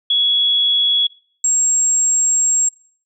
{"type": "tone pair in turn", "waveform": "sine", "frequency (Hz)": [3362, 7547], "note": ["G#7", "A#8"], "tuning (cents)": [20, 20], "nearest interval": "octave + major second", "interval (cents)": 1400, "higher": "second", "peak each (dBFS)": -12, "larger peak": "neither", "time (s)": [[0.1, 1.07], [1.44, 2.69]], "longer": "second", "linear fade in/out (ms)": 5, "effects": ["noise-tail reverb RT60 0.5 s tail -21 dB re dry"]}